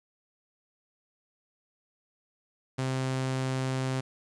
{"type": "tone", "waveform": "sawtooth", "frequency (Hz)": 131.1, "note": "C3", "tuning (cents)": 4, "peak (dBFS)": -24, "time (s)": [2.78, 4.01], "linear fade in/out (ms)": 10, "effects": ["resampled to 22050 Hz", "10-bit"]}